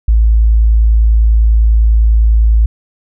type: tone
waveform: sine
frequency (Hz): 55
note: A1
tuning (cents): 0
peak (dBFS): -5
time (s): 0.08-2.66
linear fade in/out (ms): 5
effects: none